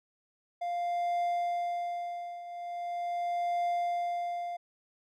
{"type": "tone with tremolo", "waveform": "triangle", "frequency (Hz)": 698.5, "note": "F5", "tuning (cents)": 0, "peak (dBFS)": -25, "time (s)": [0.61, 4.57], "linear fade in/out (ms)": 10, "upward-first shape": "triangle", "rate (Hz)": 0.41, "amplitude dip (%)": 80, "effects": []}